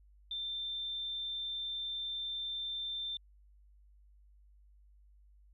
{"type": "tone", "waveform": "sine", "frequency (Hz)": 3570, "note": "A7", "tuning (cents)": 24, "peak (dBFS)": -36, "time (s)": [0.31, 3.17], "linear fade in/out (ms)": 2, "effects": ["added 50 Hz sine -59 dBFS peak until 5.53 s"]}